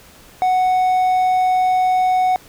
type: tone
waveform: triangle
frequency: 740 Hz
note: F#5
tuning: in tune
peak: -11 dBFS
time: 0.42-2.36 s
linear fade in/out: 0 ms
effects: pink hiss -45 dBFS RMS until 2.48 s